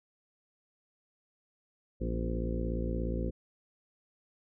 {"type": "harmonic tone with a mistuned harmonic", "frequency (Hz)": 57, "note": "A#1", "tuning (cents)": -38, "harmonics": [1, 2, 3, 4, 5, 6, 7, 8, 9], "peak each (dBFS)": [-33, -40, -39, -39, -45, -41, -44, -46, -42], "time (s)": [2, 3.31], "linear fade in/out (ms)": 20, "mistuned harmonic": 4, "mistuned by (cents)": 72, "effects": []}